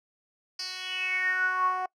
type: tone with band-pass filter sweep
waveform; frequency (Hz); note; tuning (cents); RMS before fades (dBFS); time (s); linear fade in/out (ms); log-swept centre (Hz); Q
10% pulse; 370; F#4; 0; -29; 0.59-1.86; 5; 4800 to 830; 8.3
effects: noise-tail reverb RT60 0.1 s tail -24 dB re dry